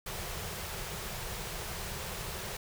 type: band-stop noise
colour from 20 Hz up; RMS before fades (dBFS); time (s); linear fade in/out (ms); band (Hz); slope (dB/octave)
pink; -39; 0.06-2.57; 5; 210 to 340; 96
effects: none